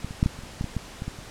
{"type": "clicks", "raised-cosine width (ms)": 5, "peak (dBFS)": [-17, -23, -7, -9, -28, -27, -15, -17, -14, -19, -18, -27], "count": 12, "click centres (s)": [0.046, 0.109, 0.229, 0.261, 0.39, 0.436, 0.611, 0.643, 0.767, 1.021, 1.08, 1.188], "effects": ["pink hiss -43 dBFS RMS until 1.3 s", "low-pass 9000 Hz 12 dB/octave"]}